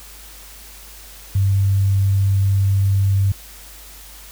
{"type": "tone", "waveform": "sine", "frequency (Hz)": 98, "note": "G2", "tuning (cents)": 0, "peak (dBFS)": -13, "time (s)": [1.35, 3.32], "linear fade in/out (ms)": 5, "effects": ["added 50 Hz sine -42 dBFS peak until 4.31 s", "white hiss -41 dBFS RMS until 4.31 s"]}